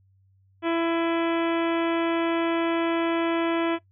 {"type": "harmonic tone with a mistuned harmonic", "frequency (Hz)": 333.6, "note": "E4", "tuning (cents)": 21, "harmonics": [1, 2, 3, 4, 5, 6, 7, 8, 9, 10], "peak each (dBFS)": [-23, -29, -33, -35, -37, -39, -40, -41, -42, -43], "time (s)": [0.62, 3.79], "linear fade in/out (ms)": 50, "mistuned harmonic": 8, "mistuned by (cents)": -47, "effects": ["noise-tail reverb RT60 0.1 s tail -18 dB re dry", "added 96 Hz sine -58 dBFS peak until 3.91 s"]}